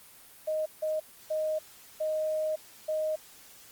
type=tone bursts at uneven times; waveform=sine; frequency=622.3 Hz; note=D#5; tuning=in tune; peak=-27 dBFS; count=5; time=0.47-0.66 / 0.82-1 / 1.3-1.59 / 2-2.56 / 2.88-3.16 s; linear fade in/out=10 ms; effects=white hiss -53 dBFS RMS until 3.71 s + Opus 24 kbps